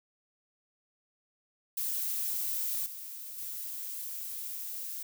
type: noise with level steps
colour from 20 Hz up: violet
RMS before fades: -33 / -43 / -39 dBFS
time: 1.77-5.03 s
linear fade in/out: 5 ms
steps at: 2.86 / 3.38 s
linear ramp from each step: 2 ms
effects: none